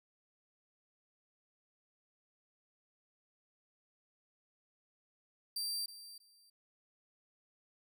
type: tone with echo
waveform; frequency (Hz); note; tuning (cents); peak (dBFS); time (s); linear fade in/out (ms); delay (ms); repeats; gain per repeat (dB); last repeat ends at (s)
sawtooth; 4699; D8; 0; -33; 5.56-5.86; 5; 320; 2; -14; 6.5
effects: none